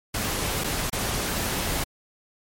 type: noise with dropouts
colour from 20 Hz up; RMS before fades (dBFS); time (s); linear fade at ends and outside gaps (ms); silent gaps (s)
pink; -27; 0.14-1.84; 5; 0.638-0.642 / 0.899-0.927
effects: MP3 64 kbps